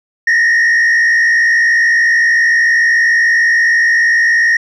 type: tone with frequency modulation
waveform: sine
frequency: 1857 Hz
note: A#6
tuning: 7 cents flat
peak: -5 dBFS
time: 0.27-4.57 s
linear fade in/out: 5 ms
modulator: 60.3 Hz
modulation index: 1
effects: tanh soft clip ceiling -7 dBFS